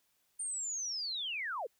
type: linear sweep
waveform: sine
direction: down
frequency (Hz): 9030 to 400.3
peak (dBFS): -35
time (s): 0.39-1.67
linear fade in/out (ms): 10
effects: white hiss -75 dBFS RMS until 1.79 s

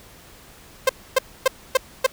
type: tone bursts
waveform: sawtooth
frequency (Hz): 524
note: C5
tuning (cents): +2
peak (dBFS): -9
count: 5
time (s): 0.87-2.065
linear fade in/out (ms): 5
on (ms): 23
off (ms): 270
effects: pink hiss -47 dBFS RMS until 2.12 s

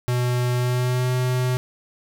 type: tone with pitch glide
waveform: square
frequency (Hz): 123.47 to 126.43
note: B2 to B2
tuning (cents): 0 to +41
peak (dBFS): -20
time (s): 0.08-1.57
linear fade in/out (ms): 0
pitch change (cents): +41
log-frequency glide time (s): 0.55-1.12
effects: none

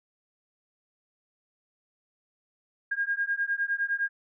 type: beating tone pair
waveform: sine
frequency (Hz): 1616 / 1625.8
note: G#6 / G#6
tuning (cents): -48 / -37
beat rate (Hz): 9.8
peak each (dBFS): -29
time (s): 2.91-4.09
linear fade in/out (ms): 10
effects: none

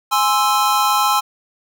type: chord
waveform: square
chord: Ab augmented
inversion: none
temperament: equal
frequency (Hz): 830.6 / 1046.5 / 1318.5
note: Ab5 / C6 / E6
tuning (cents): 0 / 0 / 0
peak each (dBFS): -19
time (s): 0.11-1.21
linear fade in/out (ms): 20
effects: none

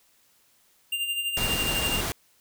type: tone with tremolo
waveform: square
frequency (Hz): 2794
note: F7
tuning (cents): 0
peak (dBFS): -25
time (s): 0.92-2.01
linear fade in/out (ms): 5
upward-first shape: sine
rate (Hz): 12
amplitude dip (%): 55
type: noise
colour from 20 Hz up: pink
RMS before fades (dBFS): -29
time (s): 1.37-2.12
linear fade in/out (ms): 0
effects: white hiss -63 dBFS RMS until 2.4 s

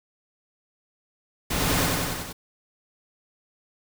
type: noise with echo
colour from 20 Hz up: pink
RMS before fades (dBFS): -26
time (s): 1.5-1.87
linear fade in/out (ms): 10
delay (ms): 92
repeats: 5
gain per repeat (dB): -2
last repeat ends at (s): 2.33
effects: none

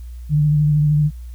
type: tone with vibrato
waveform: sine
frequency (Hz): 149.6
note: D3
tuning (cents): +32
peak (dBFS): -12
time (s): 0.29-1.11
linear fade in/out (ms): 50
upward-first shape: sine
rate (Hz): 13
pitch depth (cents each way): 28
effects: added 60 Hz sine -30 dBFS peak until 1.34 s + white hiss -56 dBFS RMS until 1.34 s

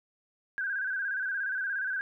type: tone with vibrato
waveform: sine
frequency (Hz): 1568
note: G6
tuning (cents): 0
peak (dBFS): -29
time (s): 0.58-2.01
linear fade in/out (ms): 0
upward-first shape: square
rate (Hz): 17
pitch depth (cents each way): 59
effects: none

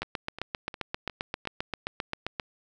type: two click trains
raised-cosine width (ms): 0.3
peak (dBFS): -23 / -14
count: 5 / 19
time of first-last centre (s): 0.03-1.453 / 0.02-2.398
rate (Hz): 2.81 / 7.57
effects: none

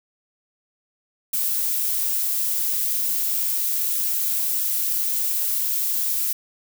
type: noise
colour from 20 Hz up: violet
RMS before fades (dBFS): -23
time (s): 1.33-6.33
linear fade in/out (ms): 5
effects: none

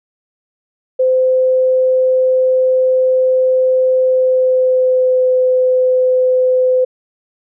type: tone with pitch glide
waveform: sine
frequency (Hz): 515 to 509.7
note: C5 to C5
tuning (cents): -28 to -45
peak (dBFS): -9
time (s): 0.99-6.85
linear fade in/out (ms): 10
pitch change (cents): -17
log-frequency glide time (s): 4.01-5.29
effects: none

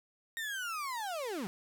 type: linear sweep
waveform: 35% pulse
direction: down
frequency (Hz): 1861 to 170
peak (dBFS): -34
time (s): 0.37-1.47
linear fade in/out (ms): 0
effects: 11-bit

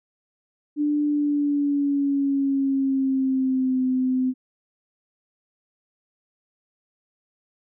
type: tone with pitch glide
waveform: sine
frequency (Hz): 295.2 to 257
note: D4 to C4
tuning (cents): +9 to -31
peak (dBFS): -19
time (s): 0.76-4.34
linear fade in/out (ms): 50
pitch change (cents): -240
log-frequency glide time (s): 1.04-3.83
effects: none

